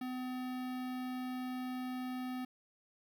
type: tone with notch filter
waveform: square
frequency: 253.7 Hz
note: B3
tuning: 47 cents sharp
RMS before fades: -40 dBFS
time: 0.01-2.45 s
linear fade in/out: 5 ms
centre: 7300 Hz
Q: 0.67
effects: 12-bit